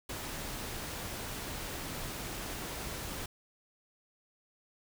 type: noise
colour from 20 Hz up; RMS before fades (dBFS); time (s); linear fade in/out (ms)
pink; -40; 0.09-3.26; 5
effects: none